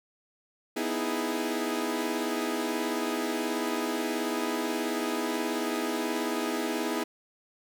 sawtooth chord, E major seventh, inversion second, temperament equal, 246.9 / 311.1 / 329.6 / 415.3 Hz, B3 / D#4 / E4 / G#4, 0 / 0 / 0 / 0 cents, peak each -30 dBFS, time 0.76-7.04 s, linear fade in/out 10 ms, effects none

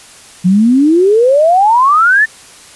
sine exponential sweep, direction up, 174.6 to 1820 Hz, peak -5 dBFS, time 0.44-2.26 s, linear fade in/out 20 ms, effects white hiss -37 dBFS RMS until 2.75 s + resampled to 24000 Hz

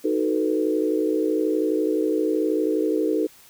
sine chord, B dominant seventh, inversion first, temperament equal with one note detuned, 311.1 / 370 / 441.5 / 493.9 Hz, D#4 / F#4 / A4 / B4, 0 / 0 / +6 / 0 cents, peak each -23 / -27 / -24 / -28 dBFS, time 0.04-3.27 s, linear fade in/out 10 ms, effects white hiss -51 dBFS RMS until 3.49 s

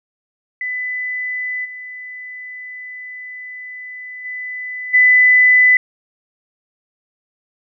sine tone with level steps, 2000 Hz, B6, 21 cents sharp, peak -20 / -29 / -24 / -7 dBFS, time 0.61-5.77 s, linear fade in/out 2 ms, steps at 1.64 / 4.24 / 4.93 s, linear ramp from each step 20 ms, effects none

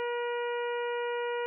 harmonic tone, 479.4 Hz, A#4, 48 cents sharp, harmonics 1 / 2 / 3 / 4 / 5 / 6, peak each -31 / -37 / -41 / -43 / -45 / -47 dBFS, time 0-1.46 s, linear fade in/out 0 ms, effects none

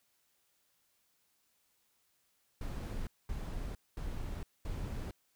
brown noise bursts, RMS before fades -39 dBFS, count 4, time 2.61-5.11 s, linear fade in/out 2 ms, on 460 ms, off 220 ms, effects white hiss -75 dBFS RMS until 5.35 s

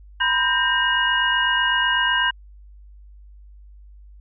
sine tone cluster, 960 / 1008 / 1575 / 1844 / 2875 Hz, B5 / B5 / G6 / A#6 / F7, -49 / +35 / +8 / -19 / +50 cents, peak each -27 / -25 / -20 / -27 / -23 dBFS, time 0.2-2.31 s, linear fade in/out 10 ms, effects added 50 Hz sine -42 dBFS peak until 4.2 s

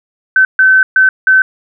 sine tone bursts at uneven times, 1530 Hz, G6, 42 cents flat, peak -4 dBFS, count 4, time 0.36-0.45 / 0.59-0.83 / 0.96-1.09 / 1.27-1.42 s, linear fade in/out 2 ms, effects none

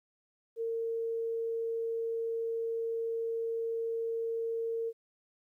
sine tone, 456.9 Hz, A#4, 35 cents flat, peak -31 dBFS, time 0.56-4.93 s, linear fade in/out 50 ms, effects 12-bit

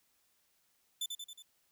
sawtooth tone with echo, 3520 Hz, A7, in tune, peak -31 dBFS, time 1.01-1.06 s, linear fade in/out 5 ms, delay 91 ms, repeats 4, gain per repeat -4 dB, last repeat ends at 1.424 s, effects white hiss -74 dBFS RMS until 1.71 s

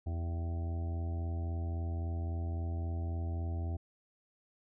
harmonic tone with a mistuned harmonic, 83.7 Hz, E2, 27 cents sharp, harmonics 1 / 2 / 3 / 4 / 5 / 7 / 8 / 9, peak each -33 / -50 / -48 / -49 / -56 / -58 / -52 / -54 dBFS, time 0.06-3.77 s, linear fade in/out 10 ms, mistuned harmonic 9, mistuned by +36 cents, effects none

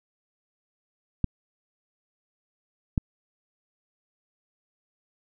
clicks, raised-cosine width 5 ms, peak -10 dBFS, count 2, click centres 1.243 / 2.978 s, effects none

